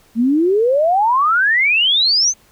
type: exponential sweep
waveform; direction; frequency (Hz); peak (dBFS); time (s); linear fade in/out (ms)
sine; up; 220 to 6410; -11; 0.15-2.34; 50
effects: pink hiss -52 dBFS RMS until 2.51 s